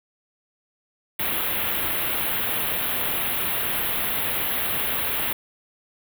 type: band-stop noise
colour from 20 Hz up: white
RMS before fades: -25 dBFS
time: 1.19-5.33 s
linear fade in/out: 5 ms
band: 3600 to 11000 Hz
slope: 48 dB/octave
effects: none